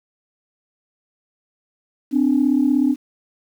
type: tone pair together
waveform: sine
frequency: 257.2 / 293.7 Hz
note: C4 / D4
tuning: -30 / 0 cents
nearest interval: major second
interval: 230 cents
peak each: -16 dBFS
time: 2.11-2.96 s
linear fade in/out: 50 ms
effects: tanh soft clip ceiling -7 dBFS + 8-bit